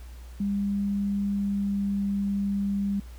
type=tone with pitch glide; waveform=sine; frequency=200.8 to 199.64 Hz; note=G3 to G3; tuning=+42 to +32 cents; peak=-24 dBFS; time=0.4-3 s; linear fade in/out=5 ms; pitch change=-10 cents; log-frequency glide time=1.28-1.98 s; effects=added 60 Hz sine -40 dBFS peak until 3.18 s + pink hiss -55 dBFS RMS until 3.18 s